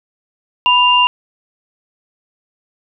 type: tone pair together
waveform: sine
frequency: 988 / 2794 Hz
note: B5 / F7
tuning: 0 / 0 cents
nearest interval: octave + tritone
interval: 1800 cents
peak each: -11 dBFS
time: 0.66-1.07 s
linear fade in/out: 0 ms
effects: none